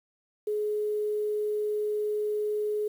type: tone with quantisation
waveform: sine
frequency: 421.4 Hz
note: G#4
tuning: 25 cents sharp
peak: -26 dBFS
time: 0.47-2.88 s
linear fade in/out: 5 ms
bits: 9
effects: none